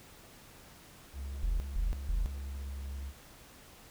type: tone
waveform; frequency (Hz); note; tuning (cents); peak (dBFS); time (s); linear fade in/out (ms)
triangle; 68.4; C#2; -23; -35; 1.13-3.13; 50
type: tone bursts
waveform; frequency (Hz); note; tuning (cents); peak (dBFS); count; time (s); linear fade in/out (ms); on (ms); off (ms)
sine; 41.91; E1; +29; -26; 3; 1.43-2.26; 0; 170; 160
effects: tanh soft clip ceiling -25 dBFS + pink hiss -55 dBFS RMS until 3.9 s